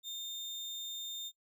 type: tone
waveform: 35% pulse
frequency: 3630 Hz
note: A#7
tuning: 47 cents flat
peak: -37 dBFS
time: 0.03-1.32 s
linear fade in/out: 50 ms
effects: noise-tail reverb RT60 0.1 s tail -20 dB re dry